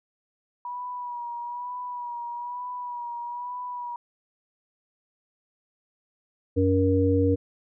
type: tone with vibrato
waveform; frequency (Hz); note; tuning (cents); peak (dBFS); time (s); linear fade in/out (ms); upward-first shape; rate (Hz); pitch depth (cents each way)
sine; 970; B5; -31; -31; 0.65-3.96; 2; sine; 1.1; 35
type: harmonic tone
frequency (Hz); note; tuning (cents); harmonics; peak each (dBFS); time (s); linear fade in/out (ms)
94.3; F#2; +33; 1 / 3 / 5; -23 / -23 / -23; 6.56-7.36; 20
effects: none